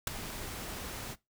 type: noise with ADSR envelope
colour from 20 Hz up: pink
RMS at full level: -25 dBFS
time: 0.07-1.16 s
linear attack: 4 ms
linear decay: 8 ms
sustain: -16 dB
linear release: 43 ms
effects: noise-tail reverb RT60 0.2 s tail -20 dB re dry